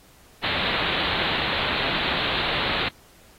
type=low-pass noise; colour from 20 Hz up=white; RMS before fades=-26 dBFS; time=0.43-2.89 s; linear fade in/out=10 ms; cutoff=4100 Hz; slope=96 dB/octave; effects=pink hiss -54 dBFS RMS until 3.38 s + AAC 48 kbps